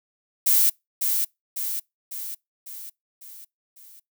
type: noise with echo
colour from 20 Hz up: violet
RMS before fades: -18 dBFS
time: 0.46-0.7 s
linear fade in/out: 10 ms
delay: 550 ms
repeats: 6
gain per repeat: -5 dB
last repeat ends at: 4 s
effects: noise-tail reverb RT60 0.2 s tail -26 dB re dry